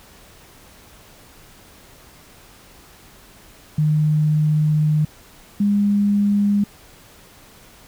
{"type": "tone pair in turn", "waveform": "sine", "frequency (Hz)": [152.6, 203.6], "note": ["D#3", "G#3"], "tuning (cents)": [-33, -34], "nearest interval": "perfect fourth", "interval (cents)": 499, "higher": "second", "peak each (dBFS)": -14, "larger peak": "neither", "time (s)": [[3.78, 5.05], [5.6, 6.64]], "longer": "first", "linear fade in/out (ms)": 5, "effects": ["pink hiss -47 dBFS RMS until 7.87 s"]}